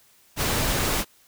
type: noise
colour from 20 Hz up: pink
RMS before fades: -24 dBFS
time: 0.36-1.05 s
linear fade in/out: 50 ms
effects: white hiss -58 dBFS RMS until 1.27 s